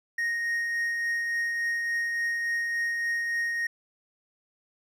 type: tone with tremolo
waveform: triangle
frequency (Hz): 1865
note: A#6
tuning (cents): 0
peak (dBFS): -23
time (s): 0.18-3.67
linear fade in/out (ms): 5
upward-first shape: triangle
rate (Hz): 3.5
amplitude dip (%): 30
effects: none